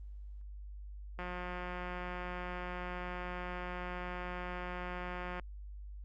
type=click train; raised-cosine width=0.5 ms; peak=-27 dBFS; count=754; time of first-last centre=1.19-5.397 s; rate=179 Hz; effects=added 50 Hz sine -44 dBFS peak until 6.04 s + Opus 24 kbps